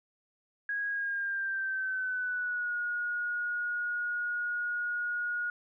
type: tone with pitch glide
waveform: sine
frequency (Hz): 1648 to 1443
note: G#6 to F#6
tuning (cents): -14 to -44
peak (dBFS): -30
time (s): 0.69-5.5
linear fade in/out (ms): 2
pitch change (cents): -230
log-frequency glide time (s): 0.87-2.75
effects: none